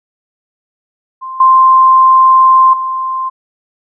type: tone with level steps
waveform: sine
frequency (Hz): 1046.5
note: C6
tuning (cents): 0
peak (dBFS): -21 / -3 / -14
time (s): 1.21-3.3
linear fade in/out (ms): 20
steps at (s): 1.4 / 2.73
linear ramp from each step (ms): 5
effects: none